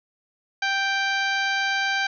harmonic tone with a mistuned harmonic, 784 Hz, G5, in tune, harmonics 1 / 2 / 3 / 4 / 5 / 6 / 7 / 8, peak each -28 / -24 / -29 / -33 / -34 / -35 / -43 / -42 dBFS, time 0.62-2.07 s, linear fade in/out 5 ms, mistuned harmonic 7, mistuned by +24 cents, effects none

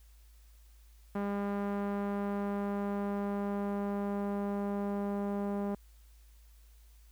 sawtooth tone with low-pass filter sweep, 201.6 Hz, G3, 49 cents sharp, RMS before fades -34 dBFS, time 1.15-5.75 s, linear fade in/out 5 ms, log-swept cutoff 1300 to 840 Hz, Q 1, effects added 54 Hz sine -55 dBFS peak until 7.11 s + white hiss -68 dBFS RMS until 7.11 s

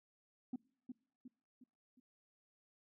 sine tone with echo, 251.6 Hz, B3, 32 cents sharp, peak -36 dBFS, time 0.53-0.56 s, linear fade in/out 5 ms, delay 360 ms, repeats 4, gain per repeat -7 dB, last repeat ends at 2 s, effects noise-tail reverb RT60 0.6 s tail -26 dB re dry + tanh soft clip ceiling -37 dBFS

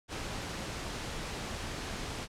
pink low-pass noise, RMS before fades -39 dBFS, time 0.08-2.28 s, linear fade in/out 50 ms, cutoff 7200 Hz, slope 12 dB/octave, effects low-pass 12000 Hz 12 dB/octave

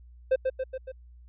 triangle tone with echo, 521 Hz, C5, 7 cents flat, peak -17 dBFS, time 0.31-0.36 s, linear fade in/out 10 ms, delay 140 ms, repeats 4, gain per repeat -4 dB, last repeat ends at 0.92 s, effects added 60 Hz sine -48 dBFS peak until 1.28 s + resampled to 8000 Hz

